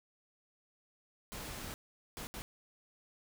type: noise bursts at uneven times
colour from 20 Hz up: pink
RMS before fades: -44 dBFS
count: 3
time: 1.32-1.74 / 2.17-2.27 / 2.34-2.42 s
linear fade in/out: 0 ms
effects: none